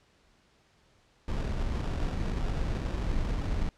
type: noise with sample-and-hold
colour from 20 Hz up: brown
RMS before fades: -30 dBFS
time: 1.28-3.69 s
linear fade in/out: 2 ms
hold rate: 2100 Hz
effects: pink hiss -65 dBFS RMS until 3.77 s + low-pass 6000 Hz 12 dB/octave